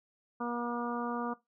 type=harmonic tone; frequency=239.1 Hz; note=A#3; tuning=44 cents sharp; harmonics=1 / 2 / 3 / 4 / 5 / 6; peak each=-36 / -40 / -42 / -39 / -39 / -45 dBFS; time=0.4-1.34 s; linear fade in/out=10 ms; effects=noise-tail reverb RT60 0.2 s tail -20 dB re dry